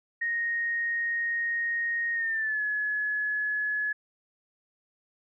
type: tone with pitch glide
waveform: sine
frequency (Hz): 1864.7 to 1700.1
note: A#6 to G#6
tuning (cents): 0 to +40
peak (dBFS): -26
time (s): 0.21-3.93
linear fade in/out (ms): 10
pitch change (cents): -160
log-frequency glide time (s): 2.14-2.62
effects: none